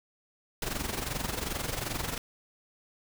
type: noise with amplitude modulation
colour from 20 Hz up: pink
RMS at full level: -31 dBFS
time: 0.62-2.18 s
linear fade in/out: 2 ms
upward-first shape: sine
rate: 22.6 Hz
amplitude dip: 70%
effects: none